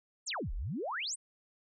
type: exponential two-way sweep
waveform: sine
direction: down then up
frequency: 9397 to 30.59 to 9397 Hz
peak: -34 dBFS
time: 0.26-1.16 s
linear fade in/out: 20 ms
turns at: 0.53 s
effects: none